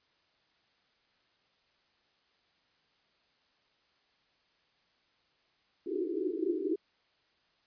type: band-pass noise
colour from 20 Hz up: pink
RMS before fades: -33 dBFS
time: 5.86-6.76 s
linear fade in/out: 5 ms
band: 310 to 410 Hz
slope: 96 dB/octave
effects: white hiss -71 dBFS RMS until 7.66 s + resampled to 11025 Hz